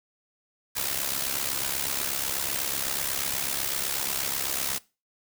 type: noise with amplitude modulation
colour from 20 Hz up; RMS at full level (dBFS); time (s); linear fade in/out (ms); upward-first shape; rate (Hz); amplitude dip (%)
white; -26; 0.75-4.79; 20; sine; 68.1; 70
effects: noise-tail reverb RT60 0.3 s tail -22 dB re dry